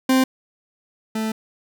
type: tone pair in turn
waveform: 40% pulse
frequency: 261.1 / 219.6 Hz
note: C4 / A3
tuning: -3 / -3 cents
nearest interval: minor third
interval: 300 cents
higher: first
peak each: -13 / -21 dBFS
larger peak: first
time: 0.09-0.24 / 1.15-1.32 s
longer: second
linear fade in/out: 5 ms
effects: none